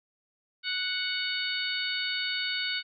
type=harmonic tone; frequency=740 Hz; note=F#5; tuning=in tune; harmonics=2 / 3 / 4 / 5 / 6; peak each=-35 / -35 / -35 / -35 / -35 dBFS; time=0.63-2.83 s; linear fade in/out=50 ms; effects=none